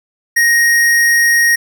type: tone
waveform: square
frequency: 1872 Hz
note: A#6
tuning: 7 cents sharp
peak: -9 dBFS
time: 0.36-1.56 s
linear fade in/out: 10 ms
effects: none